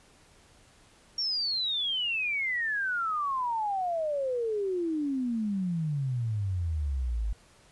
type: exponential sweep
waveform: sine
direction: down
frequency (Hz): 5588 to 50.4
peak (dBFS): -27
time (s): 1.18-7.33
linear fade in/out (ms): 5
effects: pink hiss -59 dBFS RMS until 7.71 s + resampled to 24000 Hz